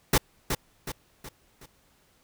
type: noise with echo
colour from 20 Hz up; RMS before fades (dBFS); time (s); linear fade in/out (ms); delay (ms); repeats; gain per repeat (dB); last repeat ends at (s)
pink; -20; 0.13-0.18; 5; 370; 4; -7; 1.66
effects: pink hiss -64 dBFS RMS until 2.23 s